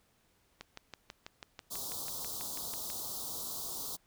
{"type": "click train", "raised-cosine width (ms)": 0.2, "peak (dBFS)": -26, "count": 15, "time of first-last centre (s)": [0.61, 2.901], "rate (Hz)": 6.11}
{"type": "band-stop noise", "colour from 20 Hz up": "white", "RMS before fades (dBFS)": -40, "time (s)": [1.7, 3.97], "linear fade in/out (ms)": 20, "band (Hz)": [1200, 3600], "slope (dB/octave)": 48}
{"effects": ["pink hiss -71 dBFS RMS until 4.06 s"]}